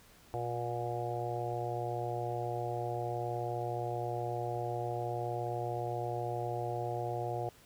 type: harmonic tone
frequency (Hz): 119.5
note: A#2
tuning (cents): +43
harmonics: 1 / 3 / 4 / 5 / 6 / 7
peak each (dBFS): -39 / -41 / -41 / -43 / -38 / -45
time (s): 0.34-7.49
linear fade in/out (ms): 0
effects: pink hiss -60 dBFS RMS until 7.65 s